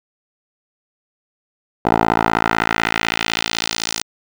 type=tone with band-pass filter sweep; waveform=10% pulse; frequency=55.9 Hz; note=A1; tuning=28 cents sharp; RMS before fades=-19 dBFS; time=1.85-4.03 s; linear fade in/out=5 ms; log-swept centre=710 to 6300 Hz; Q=1.3; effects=none